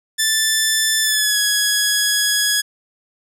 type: tone with pitch glide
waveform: 10% pulse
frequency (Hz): 1760 to 1672.8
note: A6 to G#6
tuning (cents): 0 to +12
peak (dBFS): -6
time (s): 0.18-2.62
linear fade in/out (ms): 20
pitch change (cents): -88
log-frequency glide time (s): 1.02-1.38
effects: none